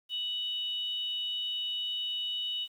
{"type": "tone pair together", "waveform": "sine", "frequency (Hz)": [2960, 3729], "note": ["F#7", "A#7"], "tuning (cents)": [0, 0], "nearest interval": "major third", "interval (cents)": 400, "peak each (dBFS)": [-32, -38], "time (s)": [0.09, 2.68], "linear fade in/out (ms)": 50, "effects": ["10-bit"]}